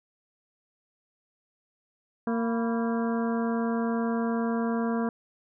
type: harmonic tone with a mistuned harmonic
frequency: 230.3 Hz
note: A#3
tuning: 21 cents flat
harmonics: 1 / 2 / 3 / 4 / 5 / 6 / 7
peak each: -26 / -32 / -36 / -38 / -40 / -42 / -43 dBFS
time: 2.27-5.09 s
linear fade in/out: 2 ms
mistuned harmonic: 4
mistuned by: +110 cents
effects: none